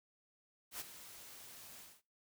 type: noise with ADSR envelope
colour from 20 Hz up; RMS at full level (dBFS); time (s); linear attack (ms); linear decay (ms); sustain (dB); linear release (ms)
white; -42; 0.71-2.02; 92; 23; -12; 220
effects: noise-tail reverb RT60 0.3 s tail -22 dB re dry